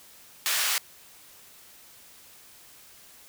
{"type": "high-pass noise", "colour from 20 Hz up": "pink", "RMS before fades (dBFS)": -26, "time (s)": [0.46, 0.78], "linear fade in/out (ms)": 0, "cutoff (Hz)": 1600, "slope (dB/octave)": 12, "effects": ["white hiss -52 dBFS RMS until 3.28 s"]}